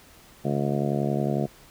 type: harmonic tone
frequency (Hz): 71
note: C#2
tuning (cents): +42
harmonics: 2 / 3 / 4 / 5 / 6 / 7 / 8 / 9 / 10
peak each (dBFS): -27 / -28 / -35 / -31 / -34 / -37 / -37 / -33 / -36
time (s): 0.44-1.47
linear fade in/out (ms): 20
effects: pink hiss -52 dBFS RMS until 1.7 s

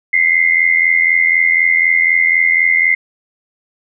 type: tone pair together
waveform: sine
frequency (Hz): 2042 / 2126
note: C7 / C7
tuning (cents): -43 / +27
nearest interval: minor second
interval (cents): 70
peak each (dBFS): -12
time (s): 0.13-2.95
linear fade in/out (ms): 5
effects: none

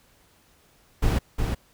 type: noise with echo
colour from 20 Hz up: brown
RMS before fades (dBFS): -21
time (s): 1.02-1.19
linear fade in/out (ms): 10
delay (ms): 360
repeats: 1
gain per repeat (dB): -4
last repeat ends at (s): 1.55
effects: pink hiss -60 dBFS RMS until 1.73 s

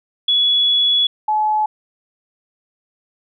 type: tone pair in turn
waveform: sine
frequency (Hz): 3389 / 855.6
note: G#7 / A5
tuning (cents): +34 / -49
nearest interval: 2 octaves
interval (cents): 2383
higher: first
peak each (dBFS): -12 / -14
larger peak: first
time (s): 0.28-1.07 / 1.28-1.66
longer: first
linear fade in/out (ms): 5
effects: none

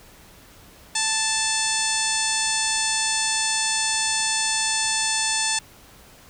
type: harmonic tone with a mistuned harmonic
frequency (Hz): 880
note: A5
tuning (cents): 0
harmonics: 1 / 2 / 3 / 4 / 5 / 6 / 7 / 8 / 9 / 10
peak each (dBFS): -30 / -30 / -30 / -30 / -30 / -30 / -30 / -30 / -30 / -30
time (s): 0.95-5.59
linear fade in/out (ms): 5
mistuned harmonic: 9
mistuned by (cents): +31
effects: pink hiss -49 dBFS RMS until 6.29 s

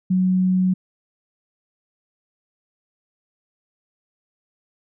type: tone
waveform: sine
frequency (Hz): 185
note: F#3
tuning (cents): 0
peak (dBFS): -15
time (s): 0.1-0.74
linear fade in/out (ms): 10
effects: none

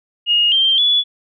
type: tone with pitch steps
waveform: sine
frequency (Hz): 2860 / 3157 / 3423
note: F7 / G7 / A7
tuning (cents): +41 / +12 / -48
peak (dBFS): -11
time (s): 0.26-1.04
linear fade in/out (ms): 50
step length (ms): 260
effects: none

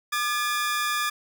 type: tone pair together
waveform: sawtooth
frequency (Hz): 1203.4 / 1706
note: D6 / G#6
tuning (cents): +42 / +46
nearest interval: tritone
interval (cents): 604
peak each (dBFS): -22 / -25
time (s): 0.12-1.1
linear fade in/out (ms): 10
effects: none

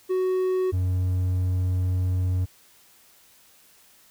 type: tone pair in turn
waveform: triangle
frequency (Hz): 371.4 / 91.52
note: F#4 / F#2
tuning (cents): +7 / -18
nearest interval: 2 octaves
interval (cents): 2425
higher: first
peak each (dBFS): -19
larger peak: neither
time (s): 0.09-0.72 / 0.72-2.46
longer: second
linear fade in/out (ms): 20
effects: white hiss -56 dBFS RMS until 4.1 s

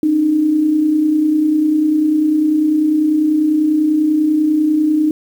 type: tone pair together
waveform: sine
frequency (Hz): 277.2 / 307.3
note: C#4 / D#4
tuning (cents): 0 / -21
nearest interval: major second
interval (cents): 179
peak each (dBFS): -22 / -11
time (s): 0.03-5.11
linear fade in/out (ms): 2
effects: 7-bit

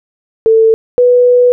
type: tone pair in turn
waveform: sine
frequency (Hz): 446.3 / 492.3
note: A4 / B4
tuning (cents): +25 / -6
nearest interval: major second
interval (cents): 169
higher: second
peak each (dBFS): -4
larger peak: neither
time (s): 0.46-0.74 / 0.98-1.52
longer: second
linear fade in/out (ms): 0
effects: none

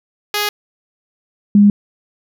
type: tone pair in turn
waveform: 5% pulse / sine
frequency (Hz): 415.3 / 204.3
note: G#4 / G#3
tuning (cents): 0 / -28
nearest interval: octave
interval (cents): 1228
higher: first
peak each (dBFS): -5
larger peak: neither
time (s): 0.34-0.49 / 1.55-1.7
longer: neither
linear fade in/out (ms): 2
effects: none

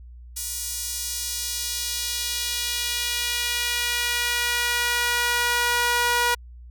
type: tone with high-pass filter sweep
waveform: sawtooth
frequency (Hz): 481.6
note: B4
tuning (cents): -44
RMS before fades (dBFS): -25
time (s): 0.36-6.35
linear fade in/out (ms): 10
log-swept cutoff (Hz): 7200 to 1000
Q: 1.1
effects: added 60 Hz sine -40 dBFS peak until 6.7 s

